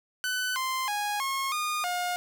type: tone with pitch steps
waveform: sawtooth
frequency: 1503 / 1043 / 827 / 1083 / 1222 / 714 Hz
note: F#6 / C6 / G#5 / C#6 / D#6 / F5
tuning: +27 / -6 / -8 / -41 / -32 / +38 cents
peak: -24 dBFS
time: 0.24-2.16 s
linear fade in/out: 0 ms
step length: 320 ms
effects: none